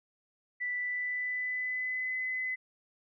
sine tone with pitch glide, 1975.5 to 2023 Hz, B6 to B6, 0 to +41 cents, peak -31 dBFS, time 0.6-2.56 s, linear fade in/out 20 ms, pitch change +41 cents, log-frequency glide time 0.75-2.17 s, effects none

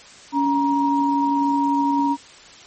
sine tone pair together, 281 / 944.5 Hz, C#4 / A#5, +24 / +22 cents, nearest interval octave + major sixth, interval 2098 cents, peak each -19 dBFS, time 0.32-2.17 s, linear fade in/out 50 ms, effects white hiss -44 dBFS RMS until 2.66 s + MP3 32 kbps

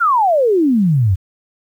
sine exponential sweep, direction down, 1452 to 86.5 Hz, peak -10 dBFS, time 0-1.16 s, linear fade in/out 20 ms, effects 8-bit

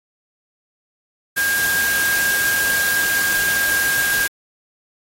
sine tone in noise, 1614 Hz, G#6, 50 cents flat, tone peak -17 dBFS, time 1.36-4.28 s, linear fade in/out 20 ms, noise white, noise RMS -23 dBFS, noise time 1.36-4.28 s, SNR +3 dB, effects AAC 48 kbps

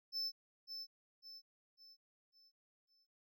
triangle tone with echo, 5274 Hz, E8, in tune, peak -36 dBFS, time 0.12-0.32 s, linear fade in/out 50 ms, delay 550 ms, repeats 5, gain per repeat -7 dB, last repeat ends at 3.07 s, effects none

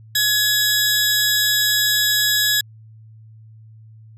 20% pulse tone pair together, 1687 / 3828 Hz, G#6 / A#7, +27 / +45 cents, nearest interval octave + major second, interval 1418 cents, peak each -13 dBFS, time 0.15-2.61 s, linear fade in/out 5 ms, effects added 110 Hz sine -41 dBFS peak until 4.17 s

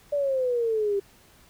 sine exponential sweep, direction down, 587.3 to 392.8 Hz, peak -22 dBFS, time 0.12-1 s, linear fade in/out 10 ms, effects pink hiss -56 dBFS RMS until 1.49 s

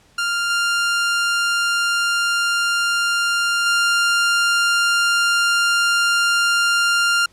sawtooth tone with level steps, 1396.9 Hz, F6, in tune, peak -15 / -13 / -11 dBFS, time 0.18-7.26 s, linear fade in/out 5 ms, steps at 0.5 / 3.66 s, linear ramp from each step 2 ms, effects pink hiss -54 dBFS RMS until 7.32 s + low-pass 9000 Hz 12 dB/octave

